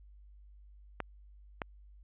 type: clicks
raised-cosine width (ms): 0.5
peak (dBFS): -19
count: 2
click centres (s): 1.003 / 1.618
effects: added 50 Hz sine -53 dBFS peak until 2.03 s + resampled to 8000 Hz

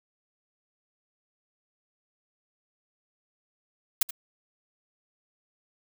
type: noise with echo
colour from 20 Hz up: blue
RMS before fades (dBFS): -21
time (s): 4.01-4.03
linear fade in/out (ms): 5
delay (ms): 78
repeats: 1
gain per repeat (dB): -14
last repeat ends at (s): 4.108
effects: none

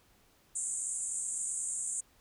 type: band-pass noise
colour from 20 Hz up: white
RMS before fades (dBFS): -36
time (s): 0.55-2.01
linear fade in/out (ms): 10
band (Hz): 7000 to 9200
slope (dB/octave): 96
effects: pink hiss -66 dBFS RMS until 2.2 s

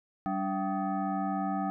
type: tone with frequency modulation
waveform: sine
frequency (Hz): 289.7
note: D4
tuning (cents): -24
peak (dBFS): -28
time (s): 0.26-1.7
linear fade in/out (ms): 0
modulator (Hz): 483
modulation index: 1.6
effects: none

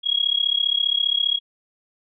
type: tone with amplitude modulation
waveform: sine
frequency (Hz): 3300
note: G#7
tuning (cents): -12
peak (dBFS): -14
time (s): 0.03-1.4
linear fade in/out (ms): 50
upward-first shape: sine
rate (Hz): 35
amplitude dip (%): 95
effects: none

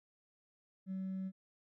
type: tone with hard clipping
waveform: triangle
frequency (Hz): 189.6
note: F#3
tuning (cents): +43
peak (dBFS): -37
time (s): 0.86-1.32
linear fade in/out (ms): 50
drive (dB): 2
effects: none

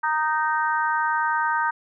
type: harmonic tone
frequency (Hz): 309.8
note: D#4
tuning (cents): -7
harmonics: 3 / 4 / 5 / 6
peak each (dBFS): -23 / -27 / -25 / -34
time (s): 0.03-1.71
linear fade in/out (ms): 10
effects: none

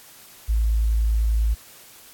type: tone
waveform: sine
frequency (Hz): 55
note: A1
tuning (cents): 0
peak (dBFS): -17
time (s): 0.48-1.55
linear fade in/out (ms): 20
effects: white hiss -47 dBFS RMS until 2.13 s + AAC 64 kbps

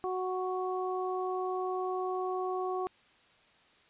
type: harmonic tone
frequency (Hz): 370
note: F#4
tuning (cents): 0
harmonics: 1 / 2 / 3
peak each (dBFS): -33 / -36 / -38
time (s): 0.04-2.87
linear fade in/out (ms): 0
effects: white hiss -63 dBFS RMS until 3.89 s + resampled to 8000 Hz

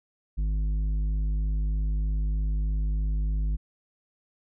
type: tone with tanh clipping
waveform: sine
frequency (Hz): 51.6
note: G#1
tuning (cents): -10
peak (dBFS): -25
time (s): 0.37-3.57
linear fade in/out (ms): 20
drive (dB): 8
effects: none

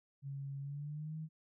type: tone with pitch glide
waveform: sine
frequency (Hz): 138.59 to 157.37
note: C#3 to D#3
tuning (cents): 0 to +20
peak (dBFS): -40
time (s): 0.22-1.29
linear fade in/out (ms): 50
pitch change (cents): +220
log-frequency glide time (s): 0.6-1.16
effects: none

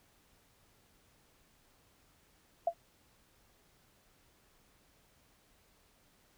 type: tone with exponential decay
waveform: sine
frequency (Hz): 680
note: F5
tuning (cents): -46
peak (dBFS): -23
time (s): 2.67-2.74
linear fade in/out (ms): 5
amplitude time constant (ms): 15
effects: pink hiss -68 dBFS RMS until 6.37 s

